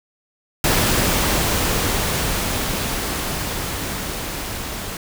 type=noise with level ramp; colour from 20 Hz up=pink; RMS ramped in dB=-17 to -29 dBFS; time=0.64-4.97 s; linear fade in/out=2 ms; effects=none